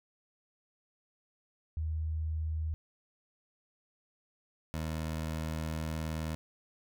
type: tone pair in turn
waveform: sine / 20% pulse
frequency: 78.9 / 79.26 Hz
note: D#2 / D#2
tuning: +25 / +33 cents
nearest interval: unison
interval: 8 cents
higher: second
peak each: -31 / -29 dBFS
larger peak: second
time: 1.77-2.74 / 4.74-6.35 s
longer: second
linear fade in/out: 0 ms
effects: none